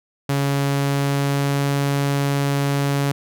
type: tone with pitch glide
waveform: sawtooth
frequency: 139.9 to 140.71 Hz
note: C#3 to C#3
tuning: +16 to +26 cents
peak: -14 dBFS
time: 0.29-3.12 s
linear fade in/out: 5 ms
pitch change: +10 cents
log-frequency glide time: 0.67-1.64 s
effects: none